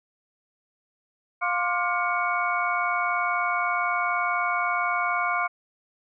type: tone cluster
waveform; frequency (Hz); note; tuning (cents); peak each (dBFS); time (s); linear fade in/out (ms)
sine; 706 / 1058 / 1178 / 1419 / 2229; F5 / C6 / D6 / F6 / C#7; +19 / +19 / +5 / +27 / +9; -29; 1.41-5.48; 20
effects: none